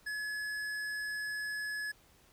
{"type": "tone with hard clipping", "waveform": "triangle", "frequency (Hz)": 1700, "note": "G#6", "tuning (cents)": 40, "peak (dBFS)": -37, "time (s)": [0.06, 1.92], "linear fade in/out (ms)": 10, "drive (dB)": 15, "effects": ["pink hiss -64 dBFS RMS until 2.32 s"]}